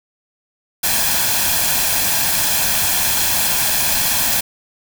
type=noise with comb filter; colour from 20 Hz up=white; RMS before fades=-17 dBFS; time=0.83-4.41 s; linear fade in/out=10 ms; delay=1.2 ms; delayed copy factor=+0.55; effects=none